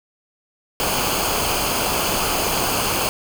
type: noise with comb filter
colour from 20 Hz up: pink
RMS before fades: -21 dBFS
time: 0.8-3.09 s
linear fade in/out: 0 ms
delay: 0.53 ms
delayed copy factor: -0.6
effects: none